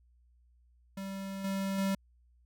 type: tone with level steps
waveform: square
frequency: 194.4 Hz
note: G3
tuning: 14 cents flat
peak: -38 / -32 / -29 dBFS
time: 0.97-1.95 s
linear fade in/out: 5 ms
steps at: 1.44 / 1.78 s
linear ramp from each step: 5 ms
effects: added 60 Hz sine -62 dBFS peak until 2.45 s